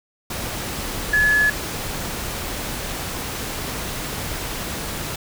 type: tone in noise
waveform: sine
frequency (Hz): 1706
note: G#6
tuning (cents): +46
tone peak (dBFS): -14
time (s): 1.13-1.5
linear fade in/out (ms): 5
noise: pink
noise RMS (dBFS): -28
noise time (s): 0.3-5.16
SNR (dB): +11
effects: none